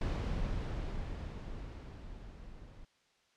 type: noise with level ramp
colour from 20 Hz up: brown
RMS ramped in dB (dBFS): -32 to -53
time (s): 0.01-2.85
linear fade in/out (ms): 5
effects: white hiss -71 dBFS RMS until 3.36 s + low-pass 5000 Hz 12 dB/octave